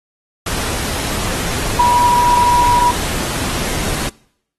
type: tone in noise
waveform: sine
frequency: 970 Hz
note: B5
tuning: 31 cents flat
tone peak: -9 dBFS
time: 1.79-2.91 s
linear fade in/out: 5 ms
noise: pink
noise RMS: -21 dBFS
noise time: 0.46-4.09 s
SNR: +9 dB
effects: noise-tail reverb RT60 0.7 s tail -24 dB re dry + AAC 32 kbps